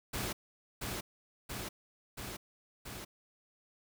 pink noise with echo, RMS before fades -37 dBFS, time 0.13-0.33 s, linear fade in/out 10 ms, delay 680 ms, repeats 4, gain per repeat -2 dB, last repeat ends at 3.05 s, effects none

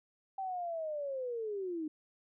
sine linear sweep, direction down, 780 to 300.1 Hz, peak -35 dBFS, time 0.38-1.88 s, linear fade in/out 5 ms, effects none

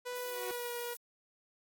sawtooth tone with pitch glide, 493.9 to 479.6 Hz, B4 to A#4, 0 to +49 cents, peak -34 dBFS, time 0.05-0.95 s, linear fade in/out 20 ms, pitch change -51 cents, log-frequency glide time 0.27-0.73 s
sawtooth tone with exponential growth, 370 Hz, F#4, in tune, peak -33 dBFS, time 0.09-0.51 s, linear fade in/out 0 ms, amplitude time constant 90 ms
violet noise, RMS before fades -45 dBFS, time 0.15-0.97 s, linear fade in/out 5 ms
effects AAC 64 kbps

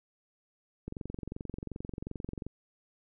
click train, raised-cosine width 3 ms, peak -25 dBFS, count 37, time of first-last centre 0.88-2.466 s, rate 22.7 Hz, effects none

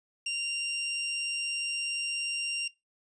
sawtooth tone, 2777 Hz, F7, 10 cents flat, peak -26 dBFS, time 0.26-2.68 s, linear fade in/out 5 ms, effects noise-tail reverb RT60 0.2 s tail -21 dB re dry + resampled to 22050 Hz

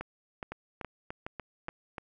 two click trains, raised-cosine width 0.5 ms, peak -23 / -22 dBFS, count 6 / 5, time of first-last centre 0.52-1.982 / 0.01-1.684 s, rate 3.42 / 2.39 Hz, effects none

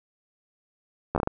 slowing click train, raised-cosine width 1 ms, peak -11 dBFS, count 6, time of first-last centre 1.15-1.274 s, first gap 12 ms, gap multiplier 1.37, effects none

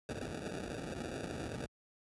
white noise with sample-and-hold, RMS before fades -41 dBFS, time 0.09-1.66 s, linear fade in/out 0 ms, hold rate 1050 Hz, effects high-pass 60 Hz 12 dB/octave + resampled to 24000 Hz

